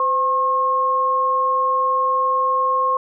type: tone pair together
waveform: sine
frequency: 514 / 1077.2 Hz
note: C5 / C#6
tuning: -31 / -50 cents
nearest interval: octave + minor second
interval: 1281 cents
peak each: -24 / -16 dBFS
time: 0-2.97 s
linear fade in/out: 2 ms
effects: none